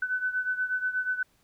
sine beating tone pair, 1503 / 1511.3 Hz, F#6 / F#6, +27 / +36 cents, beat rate 8.3 Hz, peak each -28 / -32 dBFS, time 0.02-1.23 s, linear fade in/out 5 ms, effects pink hiss -67 dBFS RMS until 1.43 s

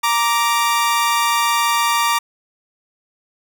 sawtooth tone pair together, 934.5 / 1173 Hz, A#5 / D6, +4 / -2 cents, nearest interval major third, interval 394 cents, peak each -14 dBFS, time 0.03-2.19 s, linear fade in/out 10 ms, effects none

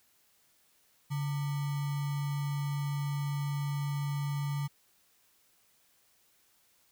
sine tone with sample-and-hold, 142.7 Hz, D3, 49 cents flat, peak -30 dBFS, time 1.1-4.68 s, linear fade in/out 20 ms, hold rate 1050 Hz, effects white hiss -68 dBFS RMS until 6.91 s

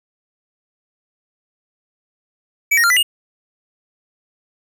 square tone with pitch steps, 2295 / 1865 / 1391 / 1989 / 2854 Hz, D7 / A#6 / F6 / B6 / F7, -40 / 0 / -7 / +12 / +37 cents, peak -12 dBFS, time 2.71-3.03 s, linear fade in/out 10 ms, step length 64 ms, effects none

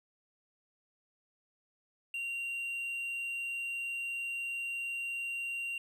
triangle tone, 2763 Hz, F7, 19 cents flat, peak -33 dBFS, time 2.14-5.78 s, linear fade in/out 2 ms, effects none

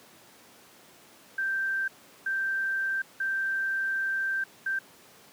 sine tone bursts at uneven times, 1568 Hz, G6, in tune, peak -26 dBFS, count 4, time 1.38-1.88 / 2.26-3.02 / 3.2-4.44 / 4.66-4.79 s, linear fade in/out 5 ms, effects pink hiss -54 dBFS RMS until 5.32 s + high-pass 200 Hz 12 dB/octave

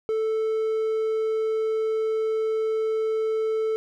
triangle tone, 440 Hz, A4, in tune, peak -20 dBFS, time 0.09-3.76 s, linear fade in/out 0 ms, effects none

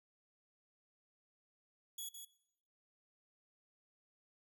10% pulse tone with echo, 3369 Hz, G#7, 24 cents sharp, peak -35 dBFS, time 1.98-2.09 s, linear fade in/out 5 ms, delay 160 ms, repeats 1, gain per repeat -6 dB, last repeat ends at 2.25 s, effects noise-tail reverb RT60 0.8 s tail -20 dB re dry

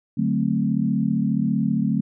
sine chord, D dominant seventh, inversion none, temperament equal, 146.83 / 185 / 220 / 261.6 Hz, D3 / F#3 / A3 / C4, 0 / 0 / 0 / 0 cents, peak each -26 / -24 / -22 / -26 dBFS, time 0.17-2.01 s, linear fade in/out 10 ms, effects none

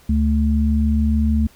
sine tone pair together, 73.42 / 220 Hz, D2 / A3, 0 / 0 cents, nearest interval octave + perfect fifth, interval 1900 cents, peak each -16 / -18 dBFS, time 0.09-1.47 s, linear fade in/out 5 ms, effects pink hiss -51 dBFS RMS until 1.55 s

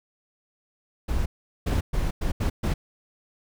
brown noise bursts at uneven times, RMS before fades -24 dBFS, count 6, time 1.08-1.26 / 1.66-1.81 / 1.93-2.11 / 2.21-2.32 / 2.4-2.5 / 2.63-2.74 s, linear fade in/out 10 ms, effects none

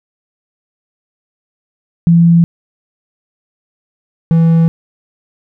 sine / triangle tone pair in turn, 169 / 164.76 Hz, E3 / E3, +43 / -1 cents, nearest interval unison, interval 44 cents, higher first, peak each -4 dBFS, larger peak neither, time 2.07-2.44 / 4.31-4.68 s, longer neither, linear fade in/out 0 ms, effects none

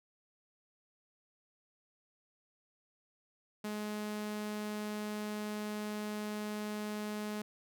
sawtooth tone, 210.7 Hz, G#3, 25 cents sharp, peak -33 dBFS, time 3.64-7.42 s, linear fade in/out 5 ms, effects none

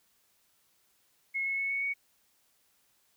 sine tone with pitch steps, 2173 / 2188 / 2203 / 2219 / 2234 Hz, C#7 / C#7 / C#7 / C#7 / C#7, -35 / -23 / -11 / +1 / +13 cents, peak -29 dBFS, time 1.34-1.94 s, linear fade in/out 20 ms, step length 120 ms, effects white hiss -70 dBFS RMS until 3.16 s

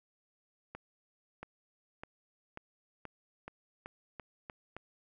accelerating click train, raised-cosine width 0.5 ms, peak -28 dBFS, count 10, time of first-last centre 0.75-4.766 s, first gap 680 ms, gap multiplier 0.89, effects none

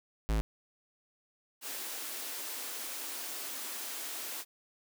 square tone, 54 Hz, A1, 32 cents flat, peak -28 dBFS, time 0.29-0.41 s, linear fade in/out 0 ms
white high-pass noise, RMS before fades -40 dBFS, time 1.61-4.45 s, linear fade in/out 50 ms, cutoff 230 Hz, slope 96 dB/octave
effects none

